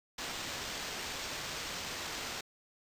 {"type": "noise with sample-and-hold", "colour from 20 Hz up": "white", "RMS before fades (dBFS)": -40, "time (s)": [0.18, 2.41], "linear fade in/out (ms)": 5, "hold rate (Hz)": 11025, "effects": ["resampled to 32000 Hz"]}